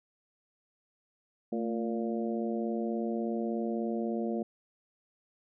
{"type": "harmonic tone with a mistuned harmonic", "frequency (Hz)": 116.54, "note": "A#2", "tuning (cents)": 0, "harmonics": [2, 3, 4, 5, 6], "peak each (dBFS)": [-32, -36, -38, -40, -42], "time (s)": [1.52, 4.43], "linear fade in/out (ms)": 5, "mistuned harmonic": 2, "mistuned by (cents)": -60, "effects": []}